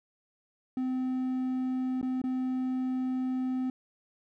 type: tone with dropouts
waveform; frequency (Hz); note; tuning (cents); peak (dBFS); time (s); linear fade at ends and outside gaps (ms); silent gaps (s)
triangle; 257; C4; -31; -26; 0.77-3.7; 2; 2.014-2.028 / 2.217-2.239
effects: none